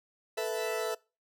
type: chord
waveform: 40% pulse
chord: A suspended second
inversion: none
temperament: equal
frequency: 440 / 493.9 / 659.3 Hz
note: A4 / B4 / E5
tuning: 0 / 0 / 0 cents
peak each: -33 / -36 / -34 dBFS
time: 0.37-0.95 s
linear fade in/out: 10 ms
effects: noise-tail reverb RT60 0.3 s tail -24 dB re dry